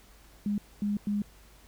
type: tone bursts at uneven times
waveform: sine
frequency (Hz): 205.6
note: G#3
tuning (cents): -17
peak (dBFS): -26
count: 3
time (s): 0.46-0.58 / 0.82-0.97 / 1.07-1.22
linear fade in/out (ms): 2
effects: added 50 Hz sine -56 dBFS peak until 1.67 s + pink hiss -58 dBFS RMS until 1.67 s